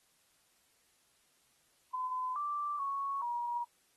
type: tone with pitch steps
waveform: sine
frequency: 1016 / 1173 / 1108 / 955 Hz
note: B5 / D6 / C#6 / A#5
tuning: +49 / -2 / -1 / +42 cents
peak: -33 dBFS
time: 1.93-3.65 s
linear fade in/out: 20 ms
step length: 430 ms
effects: white hiss -71 dBFS RMS until 3.96 s + AAC 32 kbps